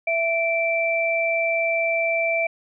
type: tone pair together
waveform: sine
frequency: 663 / 2338 Hz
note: E5 / D7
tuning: +10 / -8 cents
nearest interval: octave + minor seventh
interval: 2182 cents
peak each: -22 dBFS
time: 0.07-2.47 s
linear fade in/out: 5 ms
effects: none